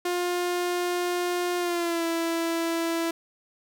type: tone with pitch glide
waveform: sawtooth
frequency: 354.3 to 332.5 Hz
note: F4 to E4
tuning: +25 to +15 cents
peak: -21 dBFS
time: 0.05-3.11 s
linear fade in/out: 5 ms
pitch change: -110 cents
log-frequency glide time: 1.58-2.05 s
effects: none